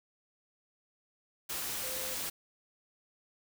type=tone in noise; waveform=sine; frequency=518 Hz; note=C5; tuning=17 cents flat; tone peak=-44 dBFS; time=1.83-2.15 s; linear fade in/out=10 ms; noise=white; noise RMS=-37 dBFS; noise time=1.49-2.3 s; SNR=-10 dB; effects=none